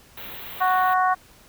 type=band-stop noise; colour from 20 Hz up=white; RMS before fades=-37 dBFS; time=0.17-0.94 s; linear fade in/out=5 ms; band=4000 to 13000 Hz; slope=96 dB/octave
type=harmonic tone; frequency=370 Hz; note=F#4; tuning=in tune; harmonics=2 / 3 / 4 / 5; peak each=-20 / -21 / -27 / -32 dBFS; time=0.6-1.15 s; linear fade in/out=20 ms
effects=pink hiss -52 dBFS RMS until 1.48 s